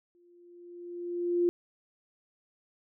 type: tone with exponential growth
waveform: sine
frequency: 349.2 Hz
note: F4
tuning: in tune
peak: -21 dBFS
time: 0.15-1.49 s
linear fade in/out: 0 ms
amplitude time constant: 290 ms
effects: none